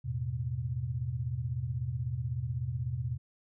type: chord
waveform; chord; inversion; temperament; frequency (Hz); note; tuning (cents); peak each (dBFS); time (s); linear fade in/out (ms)
sine; E suspended fourth; none; equal with one note detuned; 82.41 / 110 / 126.21; E2 / A2 / B2; 0 / 0 / +38; -39 / -37 / -33; 0.04-3.18; 20
effects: none